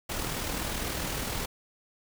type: noise with amplitude modulation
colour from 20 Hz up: pink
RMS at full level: -31 dBFS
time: 0.09-1.46 s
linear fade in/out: 10 ms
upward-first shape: sine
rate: 39.8 Hz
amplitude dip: 40%
effects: none